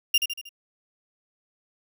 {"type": "tone with echo", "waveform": "35% pulse", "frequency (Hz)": 2803, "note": "F7", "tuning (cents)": 6, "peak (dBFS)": -15, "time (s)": [0.14, 0.18], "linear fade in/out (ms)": 5, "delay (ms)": 78, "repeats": 4, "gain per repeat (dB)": -6, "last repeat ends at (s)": 0.492, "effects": []}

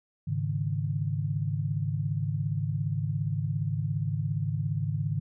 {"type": "chord", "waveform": "sine", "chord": "Ab suspended fourth", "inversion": "none", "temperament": "just", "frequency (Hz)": [103.83, 138.43, 155.74], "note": ["Ab2", "Db3", "Eb3"], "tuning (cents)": [0, -2, 2], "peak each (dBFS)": -31, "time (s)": [0.27, 5.2], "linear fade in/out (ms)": 10, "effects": []}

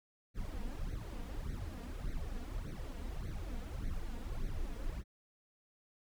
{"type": "noise with flanger", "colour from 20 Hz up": "brown", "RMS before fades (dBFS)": -40, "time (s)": [0.34, 5.04], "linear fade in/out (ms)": 50, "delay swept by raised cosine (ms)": [0.48, 4.28], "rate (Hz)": 1.7, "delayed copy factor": 0.9, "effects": []}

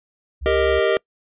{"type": "tone", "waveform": "sine", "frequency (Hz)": 67.6, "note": "C#2", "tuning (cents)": -43, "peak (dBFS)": -26, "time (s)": [0.41, 0.8], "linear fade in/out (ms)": 20}
{"type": "chord", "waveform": "square", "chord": "Eb major", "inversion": "first", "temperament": "equal with one note detuned", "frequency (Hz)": [395.2, 466.2, 622.3], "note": ["G4", "Bb4", "Eb5"], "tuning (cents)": [14, 0, 0], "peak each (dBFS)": -21, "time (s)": [0.46, 0.97], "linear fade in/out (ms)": 0}
{"effects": ["noise-tail reverb RT60 0.1 s tail -26 dB re dry", "resampled to 8000 Hz"]}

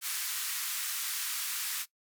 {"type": "band-pass noise", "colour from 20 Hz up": "white", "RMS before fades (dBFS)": -35, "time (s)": [0.01, 1.86], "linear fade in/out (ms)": 50, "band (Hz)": [1200, 16000], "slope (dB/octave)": 24, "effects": ["noise-tail reverb RT60 0.1 s tail -19 dB re dry"]}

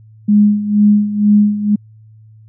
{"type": "tone with tremolo", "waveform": "sine", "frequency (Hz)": 207.7, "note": "G#3", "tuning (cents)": 0, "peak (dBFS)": -5, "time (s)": [0.28, 1.76], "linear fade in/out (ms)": 10, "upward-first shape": "sine", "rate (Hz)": 2.1, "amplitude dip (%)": 75, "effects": ["added 109 Hz sine -39 dBFS peak until 2.48 s"]}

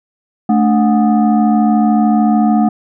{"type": "tone with frequency modulation", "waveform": "sine", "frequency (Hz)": 218.2, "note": "A3", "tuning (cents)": -14, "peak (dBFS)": -8, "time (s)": [0.49, 2.69], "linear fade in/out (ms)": 5, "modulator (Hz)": 510, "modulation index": 0.89, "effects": []}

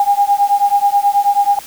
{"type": "beating tone pair", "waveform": "sine", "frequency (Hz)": [805, 814.3], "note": ["G5", "G#5"], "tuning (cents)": [46, -34], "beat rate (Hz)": 9.3, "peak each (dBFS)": -13, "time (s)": [0, 1.59], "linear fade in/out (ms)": 2, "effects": ["white hiss -35 dBFS RMS until 1.66 s"]}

